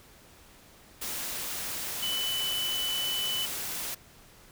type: tone in noise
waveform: sine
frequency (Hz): 2994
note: F#7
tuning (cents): +20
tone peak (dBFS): -29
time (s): 2.02-3.46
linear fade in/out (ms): 10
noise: white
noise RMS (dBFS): -35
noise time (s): 1.01-3.95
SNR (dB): +3
effects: pink hiss -55 dBFS RMS until 4.51 s